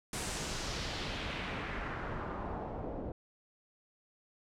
pink noise with low-pass filter sweep, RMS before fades -39 dBFS, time 0.13-3.12 s, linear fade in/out 2 ms, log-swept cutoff 9700 to 510 Hz, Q 1.6, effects none

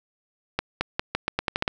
accelerating click train, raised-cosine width 0.3 ms, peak -7 dBFS, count 10, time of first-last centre 0.59-1.679 s, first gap 220 ms, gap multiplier 0.84, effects none

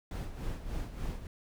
brown noise with tremolo, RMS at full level -35 dBFS, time 0.11-1.27 s, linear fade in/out 2 ms, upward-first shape sine, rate 3.4 Hz, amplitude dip 65%, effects none

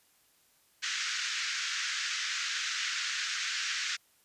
pink band-pass noise, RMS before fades -34 dBFS, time 0.82-3.97 s, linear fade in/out 20 ms, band 1400 to 6900 Hz, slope 48 dB/octave, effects white hiss -67 dBFS RMS until 4.24 s + resampled to 32000 Hz

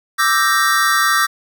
square chord, E half-diminished seventh, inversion third, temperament equal, 1174.7 / 1318.5 / 1568 / 1864.7 Hz, D6 / E6 / G6 / Bb6, 0 / 0 / 0 / 0 cents, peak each -19 dBFS, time 0.18-1.27 s, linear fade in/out 20 ms, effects none

